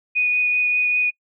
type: tone with vibrato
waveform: sine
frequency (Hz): 2474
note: D#7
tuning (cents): -10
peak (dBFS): -16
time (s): 0.15-1.11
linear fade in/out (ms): 20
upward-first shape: triangle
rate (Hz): 5.1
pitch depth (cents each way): 11
effects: noise-tail reverb RT60 0.1 s tail -26 dB re dry